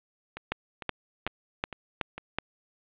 two click trains, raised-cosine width 0.3 ms, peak -21 / -11 dBFS, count 5 / 6, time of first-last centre 0.37-2.18 / 0.52-2.386 s, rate 2.21 / 2.68 Hz, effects resampled to 8000 Hz + 8-bit

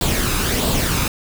pink noise with flanger, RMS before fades -19 dBFS, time 0.01-1.08 s, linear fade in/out 2 ms, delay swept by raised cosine 0.24 to 0.81 ms, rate 1.5 Hz, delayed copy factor +0.5, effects none

